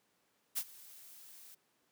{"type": "noise with ADSR envelope", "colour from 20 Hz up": "blue", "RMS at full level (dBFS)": -34, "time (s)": [0.55, 1.55], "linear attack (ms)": 27, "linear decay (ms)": 58, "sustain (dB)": -21, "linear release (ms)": 9, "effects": ["pink hiss -75 dBFS RMS until 1.91 s", "high-pass 200 Hz 12 dB/octave"]}